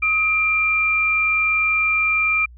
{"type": "tone pair together", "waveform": "sine", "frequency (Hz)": [1264, 2377], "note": ["D#6", "D7"], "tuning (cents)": [27, 20], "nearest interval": "major seventh", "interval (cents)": 1093, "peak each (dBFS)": [-25, -16], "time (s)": [0.02, 2.46], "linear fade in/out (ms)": 10, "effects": ["added 60 Hz sine -40 dBFS peak until 2.57 s"]}